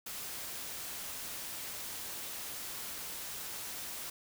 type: noise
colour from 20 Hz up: white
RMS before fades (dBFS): -42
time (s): 0.06-4.1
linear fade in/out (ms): 5
effects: none